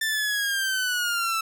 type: linear sweep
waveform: sawtooth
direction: down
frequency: 1784 to 1313 Hz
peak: -20 dBFS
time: 0.01-1.41 s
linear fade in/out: 5 ms
effects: none